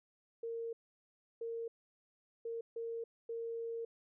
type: tone bursts at uneven times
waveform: sine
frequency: 460.5 Hz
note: A#4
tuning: 21 cents flat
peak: -38 dBFS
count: 5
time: 0.43-0.73 / 1.41-1.68 / 2.45-2.61 / 2.76-3.04 / 3.29-3.85 s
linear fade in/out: 5 ms
effects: none